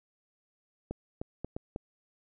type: clicks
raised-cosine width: 2 ms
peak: -22 dBFS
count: 5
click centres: 0.91 / 1.215 / 1.446 / 1.565 / 1.761 s
effects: none